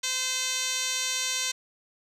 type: tone with band-pass filter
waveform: 10% pulse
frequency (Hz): 515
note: C5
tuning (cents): -28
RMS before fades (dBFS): -29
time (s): 0.03-1.52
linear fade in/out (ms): 10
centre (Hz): 5300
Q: 7.3
effects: none